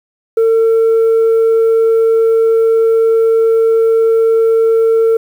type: tone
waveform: sine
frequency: 451.6 Hz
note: A4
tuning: 45 cents sharp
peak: -5 dBFS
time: 0.37-5.17 s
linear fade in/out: 5 ms
effects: tanh soft clip ceiling -6 dBFS + 7-bit